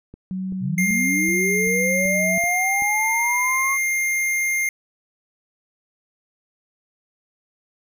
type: click train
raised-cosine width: 3 ms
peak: -26 dBFS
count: 8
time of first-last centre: 0.14-2.822 s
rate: 2.61 Hz
type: tone with vibrato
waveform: sine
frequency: 186 Hz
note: F#3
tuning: 9 cents sharp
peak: -24 dBFS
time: 0.31-2.38 s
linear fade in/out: 0 ms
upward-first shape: sine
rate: 1.4 Hz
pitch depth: 21 cents each way
type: linear sweep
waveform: sine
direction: up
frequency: 116.54 to 1108.7 Hz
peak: -23 dBFS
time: 0.6-3.78 s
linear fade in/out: 50 ms
type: tone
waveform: square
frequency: 2114 Hz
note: C7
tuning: 17 cents sharp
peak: -20 dBFS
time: 0.78-4.69 s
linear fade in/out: 2 ms
effects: none